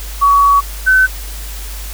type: tone pair in turn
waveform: sine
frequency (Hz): 1129 / 1521.5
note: C#6 / F#6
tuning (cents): +31 / +48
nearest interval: perfect fourth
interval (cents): 517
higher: second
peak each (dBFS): -6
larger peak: neither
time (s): 0.21-0.61 / 0.86-1.07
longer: first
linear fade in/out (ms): 20
effects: added 50 Hz sine -24 dBFS peak until 1.93 s + white hiss -31 dBFS RMS until 1.93 s